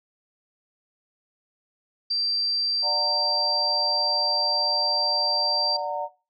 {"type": "tone", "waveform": "sine", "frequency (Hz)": 4699, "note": "D8", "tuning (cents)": 0, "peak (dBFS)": -22, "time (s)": [2.1, 5.77], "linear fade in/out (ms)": 10}
{"type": "chord", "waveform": "sine", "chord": "D augmented", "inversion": "none", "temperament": "just", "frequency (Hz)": [587.3, 734.2, 917.7], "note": ["D5", "F#5", "A#5"], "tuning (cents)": [0, -14, -27], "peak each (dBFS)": -30, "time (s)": [2.82, 6.09], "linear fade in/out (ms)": 50}
{"effects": ["noise-tail reverb RT60 0.3 s tail -18 dB re dry"]}